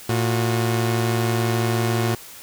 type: tone pair together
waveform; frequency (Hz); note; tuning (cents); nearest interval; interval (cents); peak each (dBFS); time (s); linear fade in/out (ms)
sawtooth; 114 / 361.9; A#2 / F#4; -38 / -38; octave + minor sixth; 2000; -16 / -21; 0.09-2.15; 5
effects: white hiss -41 dBFS RMS until 2.42 s